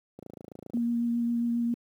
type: click train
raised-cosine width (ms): 2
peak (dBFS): -28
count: 17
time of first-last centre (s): 0.19-0.772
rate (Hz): 27.5
type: tone with vibrato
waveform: sine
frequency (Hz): 235.8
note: A#3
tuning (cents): +20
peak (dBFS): -24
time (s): 0.74-1.74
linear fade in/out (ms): 2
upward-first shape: triangle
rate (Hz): 7.4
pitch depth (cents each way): 15
effects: high-pass 150 Hz 12 dB/octave + 10-bit